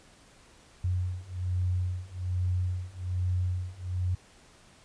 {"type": "beating tone pair", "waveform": "sine", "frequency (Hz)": [90, 91.2], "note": ["F#2", "F#2"], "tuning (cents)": [-47, -24], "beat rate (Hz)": 1.2, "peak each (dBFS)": [-31, -30], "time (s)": [0.84, 4.15], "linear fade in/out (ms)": 5, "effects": ["pink hiss -57 dBFS RMS until 4.84 s", "resampled to 22050 Hz"]}